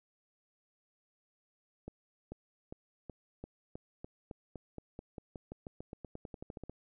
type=accelerating click train; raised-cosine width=2 ms; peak=-30 dBFS; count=26; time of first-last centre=1.88-6.696 s; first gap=440 ms; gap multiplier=0.92; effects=none